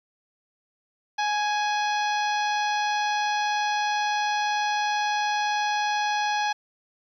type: harmonic tone with a mistuned harmonic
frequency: 837 Hz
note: G#5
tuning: 13 cents sharp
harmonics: 1 / 2 / 3 / 4 / 5 / 6 / 7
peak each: -24 / -30 / -34 / -36 / -38 / -40 / -41 dBFS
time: 1.18-6.53 s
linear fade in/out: 10 ms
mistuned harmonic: 2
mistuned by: -18 cents
effects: 10-bit